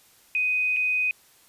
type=tone with dropouts; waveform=sine; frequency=2500 Hz; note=D#7; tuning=8 cents sharp; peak=-21 dBFS; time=0.35-1.11 s; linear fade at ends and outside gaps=1 ms; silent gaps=0.764-0.768 s; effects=white hiss -57 dBFS RMS until 1.48 s + resampled to 32000 Hz